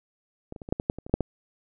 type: clicks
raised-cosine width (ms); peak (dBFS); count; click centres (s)
2; -23 / -26 / -26 / -24 / -9 / -15 / -9 / -23 / -24 / -30 / -6 / -12; 12; 0.524 / 0.562 / 0.618 / 0.689 / 0.725 / 0.799 / 0.899 / 0.986 / 1.065 / 1.096 / 1.14 / 1.207
effects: none